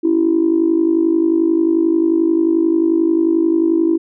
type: tone with amplitude modulation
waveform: sine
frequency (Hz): 329.6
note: E4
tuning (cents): 0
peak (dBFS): -7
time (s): 0.03-3.98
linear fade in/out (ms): 20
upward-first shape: sine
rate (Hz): 51.3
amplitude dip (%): 80
effects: tanh soft clip ceiling -4 dBFS

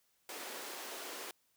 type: high-pass noise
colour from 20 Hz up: pink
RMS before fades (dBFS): -45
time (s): 0.29-1.31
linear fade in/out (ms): 2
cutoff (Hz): 330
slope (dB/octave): 24
effects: white hiss -75 dBFS RMS until 1.56 s

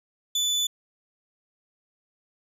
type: tone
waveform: 30% pulse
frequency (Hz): 3487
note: A7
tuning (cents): -16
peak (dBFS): -20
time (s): 0.35-0.67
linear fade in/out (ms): 5
effects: resampled to 32000 Hz

